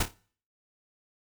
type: noise with echo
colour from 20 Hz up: pink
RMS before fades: -25 dBFS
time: 0-0.03 s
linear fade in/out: 5 ms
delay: 28 ms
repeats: 4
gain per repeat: -9 dB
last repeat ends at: 0.142 s
effects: noise-tail reverb RT60 0.5 s tail -22 dB re dry